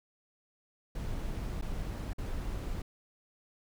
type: noise with dropouts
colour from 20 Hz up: brown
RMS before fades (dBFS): -36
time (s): 0.95-2.82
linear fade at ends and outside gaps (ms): 5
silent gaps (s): 1.614-1.622 / 2.133-2.182
effects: none